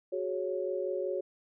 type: chord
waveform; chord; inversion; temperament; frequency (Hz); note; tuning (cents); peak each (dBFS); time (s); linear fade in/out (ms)
sine; F# suspended second; none; equal; 370 / 415.3 / 554.4; F#4 / G#4 / C#5; 0 / 0 / 0; -34 / -37 / -34; 0.12-1.21; 10
effects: none